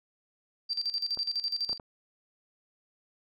sine tone with tremolo, 4699 Hz, D8, in tune, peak -27 dBFS, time 0.69-1.78 s, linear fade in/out 20 ms, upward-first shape square, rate 12 Hz, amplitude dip 75%
clicks, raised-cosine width 1 ms, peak -30 dBFS, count 4, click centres 1.174 / 1.695 / 1.729 / 1.798 s
effects none

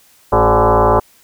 sine tone with frequency modulation, 211.6 Hz, G#3, 33 cents sharp, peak -8 dBFS, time 0.32-1 s, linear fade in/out 10 ms, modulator 160 Hz, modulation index 6, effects white hiss -50 dBFS RMS until 1.23 s

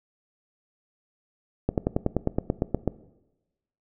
slowing click train, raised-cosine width 2 ms, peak -9 dBFS, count 12, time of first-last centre 1.69-2.877 s, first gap 88 ms, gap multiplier 1.04, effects noise-tail reverb RT60 1.0 s tail -18 dB re dry

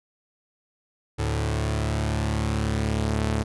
sawtooth tone pair together, 72.88 / 109.2 Hz, D2 / A2, -13 / -13 cents, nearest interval perfect fifth, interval 700 cents, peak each -22 dBFS, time 1.18-3.44 s, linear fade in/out 20 ms, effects resampled to 24000 Hz

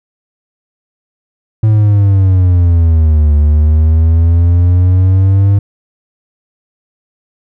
triangle exponential two-way sweep, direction down then up, 110 to 73.42 to 100.6 Hz, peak -3 dBFS, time 1.63-5.59 s, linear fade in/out 5 ms, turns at 3.35 s, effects none

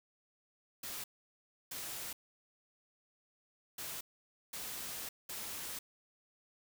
white noise bursts at uneven times, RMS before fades -43 dBFS, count 5, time 0.83-1.04 / 1.71-2.13 / 3.78-4.01 / 4.53-5.09 / 5.29-5.79 s, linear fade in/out 5 ms, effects none

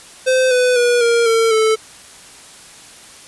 square tone with pitch steps, 516 / 499.6 / 483.7 / 468.3 / 453.4 / 438.9 Hz, C5 / B4 / B4 / A#4 / A#4 / A4, -24 / +20 / -36 / +8 / -48 / -4 cents, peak -12 dBFS, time 0.26-1.76 s, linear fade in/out 20 ms, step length 250 ms, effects white hiss -40 dBFS RMS until 3.27 s + resampled to 24000 Hz

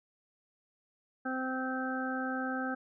harmonic tone, 259.6 Hz, C4, 13 cents flat, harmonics 1 / 2 / 3 / 5 / 6, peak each -35 / -41 / -40 / -41 / -38 dBFS, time 1.25-2.75 s, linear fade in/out 10 ms, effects none

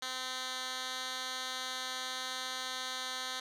10% pulse tone with band-pass filter, 257.2 Hz, C4, 30 cents flat, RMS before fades -39 dBFS, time 0.02-3.4 s, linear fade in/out 5 ms, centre 3900 Hz, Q 1.1, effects none

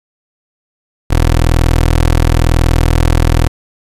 20% pulse tone, 40.99 Hz, E1, 9 cents flat, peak -3 dBFS, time 1.1-3.48 s, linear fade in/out 10 ms, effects resampled to 32000 Hz + 7-bit

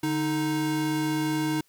square tone pair together, 146.83 / 311.4 Hz, D3 / D#4, 0 / +2 cents, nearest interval octave + minor second, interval 1302 cents, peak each -32 / -26 dBFS, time 0.03-1.61 s, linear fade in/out 5 ms, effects white hiss -65 dBFS RMS until 1.68 s

